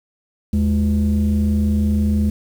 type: tone pair together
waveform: sine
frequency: 78.7 / 209.9 Hz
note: D#2 / G#3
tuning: +20 / +19 cents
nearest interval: octave + perfect fourth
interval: 1699 cents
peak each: -15 dBFS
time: 0.53-2.3 s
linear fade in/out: 5 ms
effects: tanh soft clip ceiling -11 dBFS + 7-bit